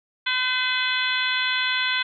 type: harmonic tone with a mistuned harmonic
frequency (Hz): 509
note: C5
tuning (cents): -48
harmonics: 2 / 3 / 4 / 5 / 6 / 7 / 8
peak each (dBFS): -32 / -26 / -28 / -29 / -32 / -27 / -32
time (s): 0.26-2.03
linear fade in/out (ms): 10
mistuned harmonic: 7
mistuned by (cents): -61
effects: none